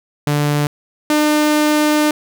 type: tone pair in turn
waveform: sawtooth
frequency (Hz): 146.83 / 301.4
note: D3 / D4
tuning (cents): 0 / +45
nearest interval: octave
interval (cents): 1245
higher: second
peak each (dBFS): -10 / -8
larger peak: second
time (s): 0.27-0.67 / 1.1-2.11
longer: second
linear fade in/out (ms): 2
effects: none